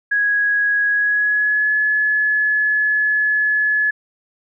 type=tone with pitch glide; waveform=sine; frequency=1661.2 to 1707.9 Hz; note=G#6 to G#6; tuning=0 to +48 cents; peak=-14 dBFS; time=0.11-3.91 s; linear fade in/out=10 ms; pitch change=+48 cents; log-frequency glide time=0.89-1.72 s; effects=none